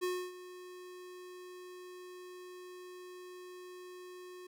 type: tone with ADSR envelope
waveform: square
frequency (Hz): 362.6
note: F#4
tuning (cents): -35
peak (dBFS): -32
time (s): 0.01-4.47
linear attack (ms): 26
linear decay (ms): 280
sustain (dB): -16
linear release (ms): 6
effects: none